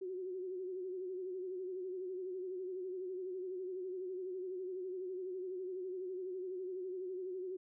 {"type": "tone with vibrato", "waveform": "sine", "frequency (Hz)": 370, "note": "F#4", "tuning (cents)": 0, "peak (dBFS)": -39, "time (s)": [0.01, 7.57], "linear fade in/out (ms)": 10, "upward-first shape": "sine", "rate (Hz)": 12, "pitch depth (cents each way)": 58, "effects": []}